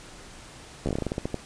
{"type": "slowing click train", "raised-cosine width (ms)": 2, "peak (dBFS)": -14, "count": 13, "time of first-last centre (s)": [0.86, 1.343], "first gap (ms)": 13, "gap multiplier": 1.19, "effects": ["pink hiss -46 dBFS RMS until 1.45 s", "resampled to 22050 Hz"]}